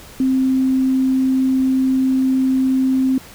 sine tone, 262.1 Hz, C4, 3 cents sharp, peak -13 dBFS, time 0.2-3.18 s, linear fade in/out 2 ms, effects pink hiss -40 dBFS RMS until 3.34 s

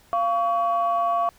sine tone pair together, 692 / 1127 Hz, F5 / C#6, -16 / +28 cents, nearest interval minor sixth, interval 844 cents, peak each -21 / -22 dBFS, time 0.13-1.29 s, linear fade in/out 0 ms, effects tanh soft clip ceiling -13 dBFS + pink hiss -56 dBFS RMS until 1.38 s

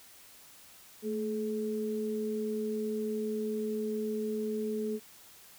sine tone pair together, 219.9 / 426.7 Hz, A3 / G#4, -1 / +47 cents, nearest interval major seventh, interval 1148 cents, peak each -34 / -33 dBFS, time 1.02-5 s, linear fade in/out 50 ms, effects white hiss -55 dBFS RMS until 5.58 s

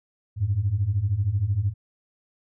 sine beating tone pair, 92.5 / 105.5 Hz, F#2 / G#2, 0 / +28 cents, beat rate 13 Hz, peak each -25 / -22 dBFS, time 0.36-1.74 s, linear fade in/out 50 ms, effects tanh soft clip ceiling -13 dBFS

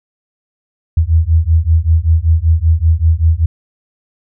sine beating tone pair, 78.9 / 84.1 Hz, D#2 / E2, +25 / +35 cents, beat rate 5.2 Hz, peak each -11 dBFS, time 0.97-3.46 s, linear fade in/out 5 ms, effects none

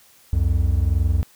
triangle tone pair together, 65.41 / 87.31 Hz, C2 / F2, 0 / 0 cents, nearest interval perfect fourth, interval 500 cents, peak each -17 dBFS, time 0.33-1.23 s, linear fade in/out 0 ms, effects white hiss -53 dBFS RMS until 1.35 s

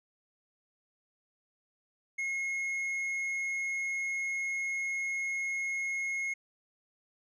sine tone with tanh clipping, 2162 Hz, C#7, 44 cents flat, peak -32 dBFS, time 2.18-6.34 s, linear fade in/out 10 ms, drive 5 dB, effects none

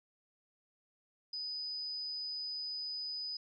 sine tone, 4987 Hz, D#8, 3 cents sharp, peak -37 dBFS, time 1.33-3.37 s, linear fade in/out 5 ms, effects MP3 64 kbps

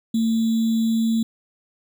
sine tone with sample-and-hold, 225.5 Hz, A3, 43 cents sharp, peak -17 dBFS, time 0.14-1.23 s, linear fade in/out 5 ms, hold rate 3675 Hz, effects none

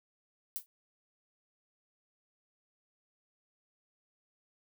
violet noise with exponential decay, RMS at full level -33 dBFS, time 0.56-0.66 s, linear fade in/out 0 ms, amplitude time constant 21 ms, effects none

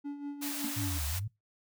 triangle tone with tremolo, 286.3 Hz, D4, 44 cents flat, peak -32 dBFS, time 0.04-0.99 s, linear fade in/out 20 ms, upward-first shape sine, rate 5.3 Hz, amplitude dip 60%
white high-pass noise, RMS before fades -38 dBFS, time 0.41-1.2 s, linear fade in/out 20 ms, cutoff 560 Hz, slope 48 dB/octave
triangle tone with exponential decay, 233.1 Hz, A#3, in tune, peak -31 dBFS, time 0.64-0.79 s, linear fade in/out 5 ms, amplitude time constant 32 ms
sine exponential two-way sweep, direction down then up, 114.6 to 70.3 to 114.6 Hz, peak -33 dBFS, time 0.76-1.28 s, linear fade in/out 10 ms, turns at 1.06 s
effects noise-tail reverb RT60 0.2 s tail -21 dB re dry

